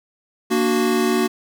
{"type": "chord", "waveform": "square", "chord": "Bb augmented", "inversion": "none", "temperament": "equal", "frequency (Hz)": [233.1, 293.7, 370], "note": ["Bb3", "D4", "F#4"], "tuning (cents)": [0, 0, 0], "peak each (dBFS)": [-21, -25, -20], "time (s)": [0.5, 1.28], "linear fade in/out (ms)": 20, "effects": []}